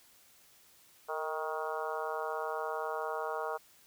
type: harmonic tone with a mistuned harmonic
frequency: 157.4 Hz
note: D#3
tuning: 20 cents sharp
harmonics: 3 / 4 / 5 / 6 / 7 / 8 / 9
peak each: -39 / -40 / -41 / -42 / -42 / -43 / -44 dBFS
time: 1.08-3.58 s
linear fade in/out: 20 ms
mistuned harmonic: 3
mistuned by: -36 cents
effects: white hiss -62 dBFS RMS until 3.86 s